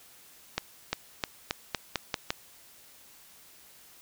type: accelerating click train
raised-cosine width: 0.2 ms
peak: -10 dBFS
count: 8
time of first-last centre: 0.58-2.305 s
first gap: 350 ms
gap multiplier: 0.88
effects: white hiss -55 dBFS RMS until 4.01 s